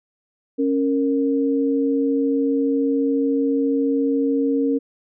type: tone pair together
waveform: sine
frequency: 275.5 / 463.3 Hz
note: C#4 / A#4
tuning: -11 / -11 cents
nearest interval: major sixth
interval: 900 cents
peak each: -18 / -22 dBFS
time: 0.58-4.79 s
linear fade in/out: 20 ms
effects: none